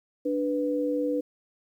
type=tone pair together; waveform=sine; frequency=293.6 / 494.1 Hz; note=D4 / B4; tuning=0 / +1 cents; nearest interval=major sixth; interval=901 cents; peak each=-27 dBFS; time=0.25-1.21 s; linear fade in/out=10 ms; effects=10-bit